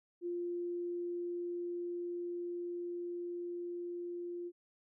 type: tone with level ramp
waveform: sine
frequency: 349.2 Hz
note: F4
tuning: in tune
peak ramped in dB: -35 to -39 dBFS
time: 0.21-4.52 s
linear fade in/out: 50 ms
effects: none